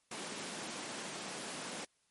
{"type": "high-pass noise", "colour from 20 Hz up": "pink", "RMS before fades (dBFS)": -43, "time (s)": [0.11, 1.85], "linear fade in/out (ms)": 5, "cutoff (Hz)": 180, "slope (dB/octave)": 24, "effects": ["white hiss -75 dBFS RMS until 2.1 s", "MP3 48 kbps"]}